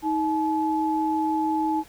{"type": "tone pair together", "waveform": "sine", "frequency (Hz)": [316, 858], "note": ["D#4", "A5"], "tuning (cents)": [27, -44], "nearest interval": "octave + perfect fourth", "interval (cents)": 1729, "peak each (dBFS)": -24, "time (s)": [0.02, 1.84], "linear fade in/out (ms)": 50, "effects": ["pink hiss -51 dBFS RMS until 1.88 s"]}